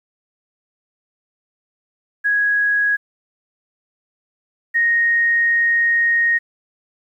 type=tone pair in turn; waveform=sine; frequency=1661.2 / 1864.6 Hz; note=G#6 / A#6; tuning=0 / 0 cents; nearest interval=major second; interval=200 cents; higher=second; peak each=-14 / -13 dBFS; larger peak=second; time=2.24-2.97 / 4.74-6.39 s; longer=second; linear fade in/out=20 ms; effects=9-bit